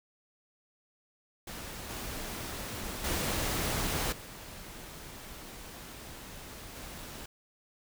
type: noise with level steps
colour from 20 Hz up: pink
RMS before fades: -42 / -39 / -32 / -46 / -44 dBFS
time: 1.47-7.26 s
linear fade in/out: 5 ms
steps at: 1.89 / 3.04 / 4.12 / 6.75 s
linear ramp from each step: 5 ms
effects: none